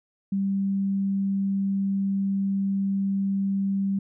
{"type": "tone", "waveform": "sine", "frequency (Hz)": 196, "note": "G3", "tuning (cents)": 0, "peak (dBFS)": -22, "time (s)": [0.32, 3.99], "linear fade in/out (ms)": 5, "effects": []}